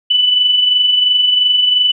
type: tone with amplitude modulation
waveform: sine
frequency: 2984 Hz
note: F#7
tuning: 14 cents sharp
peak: -7 dBFS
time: 0.1-1.92 s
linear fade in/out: 10 ms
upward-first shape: sine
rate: 22.9 Hz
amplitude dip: 45%
effects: none